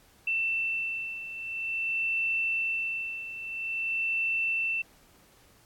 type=beating tone pair; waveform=sine; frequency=2677 / 2677.49 Hz; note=E7 / E7; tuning=+26 / +26 cents; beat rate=0.49 Hz; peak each=-29 / -34 dBFS; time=0.27-4.82 s; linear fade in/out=5 ms; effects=pink hiss -60 dBFS RMS until 5.65 s + AAC 64 kbps